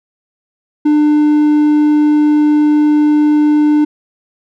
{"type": "tone", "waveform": "triangle", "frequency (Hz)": 299.3, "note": "D4", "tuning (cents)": 33, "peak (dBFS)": -5, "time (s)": [0.85, 3.85], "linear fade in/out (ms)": 10, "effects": []}